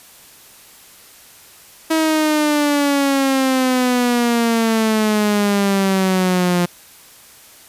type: exponential sweep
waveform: sawtooth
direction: down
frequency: 322.1 to 174.8 Hz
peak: -10 dBFS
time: 1.9-6.66 s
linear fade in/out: 10 ms
effects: white hiss -44 dBFS RMS until 7.68 s + resampled to 32000 Hz